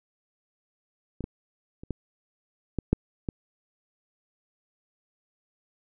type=clicks; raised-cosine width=3 ms; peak=-21 / -18 / -28 / -17 / -14 / -7 / -16 dBFS; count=7; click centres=1.207 / 1.241 / 1.835 / 1.907 / 2.787 / 2.93 / 3.288 s; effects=none